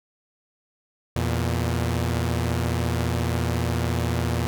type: tone pair together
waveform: sawtooth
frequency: 83.65 / 118.3 Hz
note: E2 / A#2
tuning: +26 / +26 cents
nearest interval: tritone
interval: 600 cents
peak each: -21 dBFS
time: 1.16-4.47 s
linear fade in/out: 0 ms
effects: none